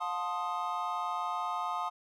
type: chord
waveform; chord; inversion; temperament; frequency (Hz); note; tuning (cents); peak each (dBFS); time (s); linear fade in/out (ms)
triangle; F dominant seventh; none; equal with one note detuned; 715.2 / 880 / 1046.5 / 1244.5; F5 / A5 / C6 / Eb6; +41 / 0 / 0 / 0; -36 / -36 / -36 / -34; 0-1.9; 20
effects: none